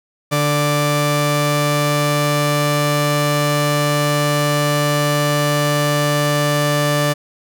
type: tone pair together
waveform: sawtooth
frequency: 146.83 / 587.3 Hz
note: D3 / D5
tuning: 0 / 0 cents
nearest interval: 2 octaves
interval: 2400 cents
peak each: -13 dBFS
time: 0.31-7.14 s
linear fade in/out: 20 ms
effects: none